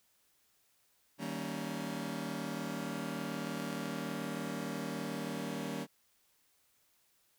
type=chord; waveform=sawtooth; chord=Eb dominant seventh; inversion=none; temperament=just; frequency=155.56 / 194.45 / 233.3 / 280 Hz; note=Eb3 / G3 / Bb3 / Db4; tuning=0 / -14 / +2 / +18 cents; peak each=-40 / -38 / -38 / -38 dBFS; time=1.18-5.87 s; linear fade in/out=50 ms; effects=white hiss -72 dBFS RMS until 7.38 s